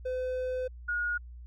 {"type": "tone pair in turn", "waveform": ["triangle", "sine"], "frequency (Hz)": [509, 1439.7], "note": ["C5", "F#6"], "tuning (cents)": [-48, -48], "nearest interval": "octave + tritone", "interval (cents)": 1800, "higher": "second", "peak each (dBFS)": -28, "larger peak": "neither", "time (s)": [[0.05, 0.68], [0.88, 1.18]], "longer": "first", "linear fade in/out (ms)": 10, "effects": ["added 60 Hz sine -43 dBFS peak until 1.46 s"]}